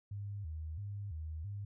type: tone with vibrato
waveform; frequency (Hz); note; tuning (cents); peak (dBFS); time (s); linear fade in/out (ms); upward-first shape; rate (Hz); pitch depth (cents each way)
sine; 89.3; F2; +39; -39; 0.11-1.65; 5; square; 1.5; 220
effects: none